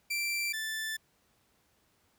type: tone pair in turn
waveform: sawtooth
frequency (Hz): 2349 / 1759.8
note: D7 / A6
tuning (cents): 0 / 0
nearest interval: perfect fourth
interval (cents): 500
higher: first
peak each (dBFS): -27 / -30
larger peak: first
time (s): 0.1-0.53 / 0.53-0.97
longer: second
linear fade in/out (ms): 10
effects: pink hiss -70 dBFS RMS until 2.18 s + high-pass 60 Hz 12 dB/octave